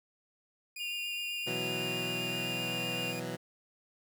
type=tone; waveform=sawtooth; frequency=2451 Hz; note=D#7; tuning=27 cents flat; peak=-37 dBFS; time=0.76-3.2 s; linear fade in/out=5 ms
type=tone with vibrato; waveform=sine; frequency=2794 Hz; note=F7; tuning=in tune; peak=-35 dBFS; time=0.79-3.13 s; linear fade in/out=20 ms; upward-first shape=sine; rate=7.8 Hz; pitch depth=15 cents each way
type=chord; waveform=15% pulse; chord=B suspended fourth; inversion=none; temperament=equal; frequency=123.47 / 164.81 / 185 Hz; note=B2 / E3 / F#3; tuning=0 / 0 / 0 cents; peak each=-34 dBFS; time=1.46-3.37 s; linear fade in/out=20 ms
effects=none